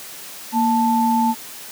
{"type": "tone pair together", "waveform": "sine", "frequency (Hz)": [233.1, 880], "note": ["A#3", "A5"], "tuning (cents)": [0, 0], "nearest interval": "octave + major seventh", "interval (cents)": 2300, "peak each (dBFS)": -17, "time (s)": [0.52, 1.35], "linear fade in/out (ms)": 50, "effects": ["white hiss -36 dBFS RMS until 1.71 s", "high-pass 150 Hz 12 dB/octave"]}